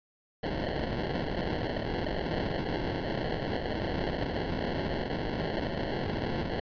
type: noise with sample-and-hold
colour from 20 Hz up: violet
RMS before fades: -32 dBFS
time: 0.43-6.6 s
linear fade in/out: 5 ms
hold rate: 1225 Hz
effects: resampled to 11025 Hz